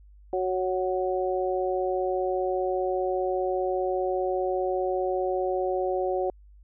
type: harmonic tone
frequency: 185 Hz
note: F#3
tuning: in tune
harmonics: 2 / 3 / 4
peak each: -27 / -29 / -30 dBFS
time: 0.33-6.3 s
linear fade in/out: 2 ms
effects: added 50 Hz sine -49 dBFS peak until 6.63 s